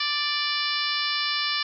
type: harmonic tone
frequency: 587.3 Hz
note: D5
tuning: in tune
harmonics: 2 / 3 / 4 / 5 / 6 / 7 / 8 / 9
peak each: -32 / -32 / -32 / -32 / -32 / -32 / -32 / -32 dBFS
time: 0-1.63 s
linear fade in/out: 5 ms
effects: none